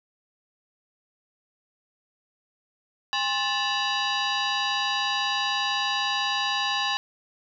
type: tone with frequency modulation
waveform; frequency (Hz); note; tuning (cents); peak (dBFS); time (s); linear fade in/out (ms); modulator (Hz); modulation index
sine; 1059; C6; +21; -23; 3.13-6.97; 0; 936; 3.8
effects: none